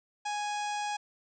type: harmonic tone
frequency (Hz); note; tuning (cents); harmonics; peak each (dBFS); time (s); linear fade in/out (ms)
830.6; G#5; 0; 1 / 2 / 3 / 4 / 5 / 6 / 7 / 8 / 9 / 10; -32 / -42 / -42 / -45 / -51 / -48 / -48 / -52 / -51 / -55; 0.25-0.97; 10
effects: none